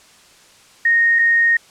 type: tone pair in turn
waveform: sine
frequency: 1857 / 1857 Hz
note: A#6 / A#6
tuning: -7 / -7 cents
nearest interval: unison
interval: 0 cents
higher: neither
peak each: -11 dBFS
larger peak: neither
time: 0.85-1.19 / 1.19-1.57 s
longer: second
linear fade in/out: 5 ms
effects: white hiss -48 dBFS RMS until 1.7 s + low-pass 8000 Hz 12 dB/octave